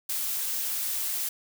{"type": "noise", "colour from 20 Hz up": "blue", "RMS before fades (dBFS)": -30, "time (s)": [0.09, 1.29], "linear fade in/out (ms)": 5, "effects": []}